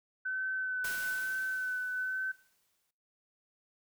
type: tone with vibrato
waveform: sine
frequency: 1516 Hz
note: F#6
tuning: 42 cents sharp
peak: -32 dBFS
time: 0.25-2.32 s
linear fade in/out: 10 ms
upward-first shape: sine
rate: 1.1 Hz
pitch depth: 18 cents each way
type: noise with exponential decay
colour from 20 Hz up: white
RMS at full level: -40 dBFS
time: 0.84-2.91 s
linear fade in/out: 5 ms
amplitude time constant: 450 ms
effects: noise-tail reverb RT60 0.4 s tail -17 dB re dry